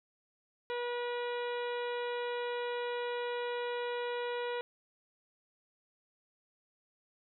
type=harmonic tone; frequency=483.8 Hz; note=B4; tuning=36 cents flat; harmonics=1 / 2 / 3 / 4 / 5 / 6 / 7 / 8; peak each=-35 / -41 / -45 / -47 / -49 / -51 / -52 / -53 dBFS; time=0.7-4.61 s; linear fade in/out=0 ms; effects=none